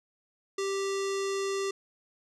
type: tone with low-pass filter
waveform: square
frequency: 392 Hz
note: G4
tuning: in tune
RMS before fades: -31 dBFS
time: 0.58-1.71 s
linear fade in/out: 5 ms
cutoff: 6900 Hz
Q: 1.9
effects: none